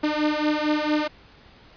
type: beating tone pair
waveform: sawtooth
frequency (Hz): 300 / 304.4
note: D4 / D#4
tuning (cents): +37 / -38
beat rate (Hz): 4.4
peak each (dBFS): -20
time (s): 0.03-1.08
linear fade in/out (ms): 10
effects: pink hiss -51 dBFS RMS until 1.76 s + resampled to 11025 Hz